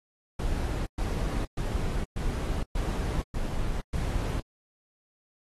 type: noise bursts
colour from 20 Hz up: brown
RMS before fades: -29 dBFS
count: 7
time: 0.39-4.4 s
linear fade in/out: 5 ms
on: 470 ms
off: 120 ms
effects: AAC 32 kbps